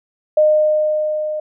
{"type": "tone with level ramp", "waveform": "sine", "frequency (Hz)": 612, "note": "D#5", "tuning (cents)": -29, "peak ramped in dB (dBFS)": [-8, -20], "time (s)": [0.37, 1.4], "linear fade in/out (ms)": 5, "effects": []}